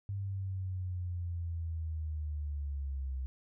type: linear sweep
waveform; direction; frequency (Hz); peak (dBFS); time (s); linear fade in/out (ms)
sine; down; 99.8 to 64.6; -34; 0.09-3.26; 0
effects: none